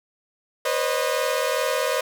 sawtooth tone cluster, 494.6 / 537 / 615 Hz, B4 / C5 / D#5, +3 / +45 / -20 cents, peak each -22 dBFS, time 0.65-2.01 s, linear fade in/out 5 ms, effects none

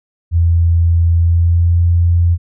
sine tone with pitch glide, 84.3 to 85.92 Hz, E2 to F2, +39 to -28 cents, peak -8 dBFS, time 0.31-2.38 s, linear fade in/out 50 ms, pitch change +33 cents, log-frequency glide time 1.16-1.8 s, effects none

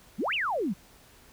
sine exponential two-way sweep, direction up then down, 164.81 to 3136 to 164.81 Hz, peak -26 dBFS, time 0.18-0.74 s, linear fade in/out 20 ms, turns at 0.34 s, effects pink hiss -56 dBFS RMS until 1.32 s

